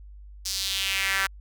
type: tone with high-pass filter sweep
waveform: sawtooth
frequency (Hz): 193.9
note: G3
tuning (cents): -19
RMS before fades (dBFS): -27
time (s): 0.45-1.27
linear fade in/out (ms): 10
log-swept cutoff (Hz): 5400 to 1500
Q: 2.6
effects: added 50 Hz sine -42 dBFS peak until 1.4 s